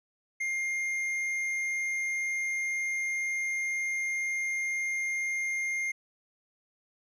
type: tone with tanh clipping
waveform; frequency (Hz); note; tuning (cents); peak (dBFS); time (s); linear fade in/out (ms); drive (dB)
triangle; 2117; C7; +20; -30; 0.4-5.92; 10; 11
effects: none